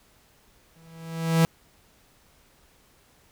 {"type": "tone with exponential growth", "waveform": "45% pulse", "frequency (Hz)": 163.9, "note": "E3", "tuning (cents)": -10, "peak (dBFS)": -15, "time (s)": [0.76, 1.45], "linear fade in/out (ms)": 0, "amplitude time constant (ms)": 150, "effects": ["pink hiss -60 dBFS RMS until 3.31 s"]}